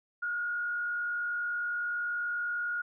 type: tone with frequency modulation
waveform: sine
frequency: 1431 Hz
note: F6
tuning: 42 cents sharp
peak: -30 dBFS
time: 0.22-2.82 s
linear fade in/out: 10 ms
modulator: 50.5 Hz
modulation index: 0.52
effects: none